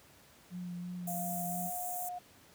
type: tone with vibrato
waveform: sine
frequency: 177.4 Hz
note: F3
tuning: 27 cents sharp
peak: -38 dBFS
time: 0.5-1.71 s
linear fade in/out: 50 ms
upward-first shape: sine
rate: 2.9 Hz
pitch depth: 20 cents each way
type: high-pass noise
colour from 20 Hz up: white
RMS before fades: -41 dBFS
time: 1.07-2.09 s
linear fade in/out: 5 ms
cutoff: 6700 Hz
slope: 48 dB/octave
type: tone with pitch glide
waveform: sine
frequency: 698.5 to 717.7 Hz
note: F5 to F5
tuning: 0 to +47 cents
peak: -38 dBFS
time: 1.07-2.19 s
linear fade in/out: 10 ms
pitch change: +47 cents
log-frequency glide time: 1.3-1.75 s
effects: pink hiss -60 dBFS RMS until 2.54 s + high-pass 80 Hz 12 dB/octave